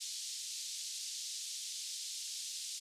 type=band-pass noise; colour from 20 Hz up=pink; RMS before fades=-43 dBFS; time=0-2.8 s; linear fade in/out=20 ms; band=3900 to 8400 Hz; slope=24 dB/octave; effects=resampled to 32000 Hz